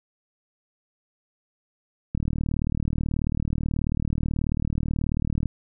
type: click train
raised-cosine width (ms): 5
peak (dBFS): -13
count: 128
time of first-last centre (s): 2.15-5.457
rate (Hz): 38.4
effects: none